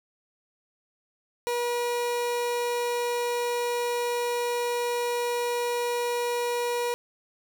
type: tone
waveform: 30% pulse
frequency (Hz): 481.4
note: B4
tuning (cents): -44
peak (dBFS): -23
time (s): 1.47-6.94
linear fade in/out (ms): 0
effects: none